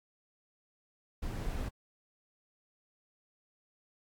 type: noise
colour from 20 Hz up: brown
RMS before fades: -36 dBFS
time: 1.22-1.69 s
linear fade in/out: 10 ms
effects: AAC 64 kbps